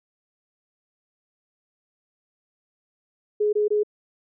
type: tone bursts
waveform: sine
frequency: 419.4 Hz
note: G#4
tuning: 17 cents sharp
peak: -18 dBFS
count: 3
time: 3.4-3.834 s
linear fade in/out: 10 ms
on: 130 ms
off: 22 ms
effects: none